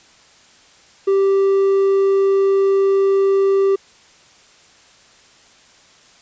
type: tone with hard clipping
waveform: sine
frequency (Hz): 391.1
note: G4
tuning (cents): -4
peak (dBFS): -13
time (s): 1.07-3.76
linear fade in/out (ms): 10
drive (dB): 3
effects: white hiss -49 dBFS RMS until 6.21 s + resampled to 16000 Hz